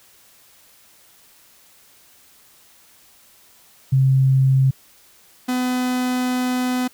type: tone pair in turn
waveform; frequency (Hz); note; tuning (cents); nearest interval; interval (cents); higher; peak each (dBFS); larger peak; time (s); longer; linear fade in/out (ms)
sine / 45% pulse; 133.2 / 251.4; C3 / B3; +31 / +31; major seventh; 1100; second; -12 / -19; first; 3.92-4.71 / 5.48-6.88; second; 10
effects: white hiss -52 dBFS RMS until 6.93 s